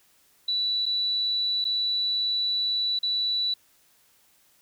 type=tone with dropouts; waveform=sine; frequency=3951 Hz; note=B7; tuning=in tune; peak=-23 dBFS; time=0.48-3.54 s; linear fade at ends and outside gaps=5 ms; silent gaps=0.857-0.862 / 1.643-1.651 / 2.99-3.03 s; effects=white hiss -62 dBFS RMS until 4.61 s